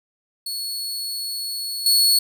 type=tone with level steps; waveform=sawtooth; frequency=4385 Hz; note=C#8; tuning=20 cents flat; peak=-23 / -11 dBFS; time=0.46-2.19 s; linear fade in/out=5 ms; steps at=1.86 s; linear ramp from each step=2 ms; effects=none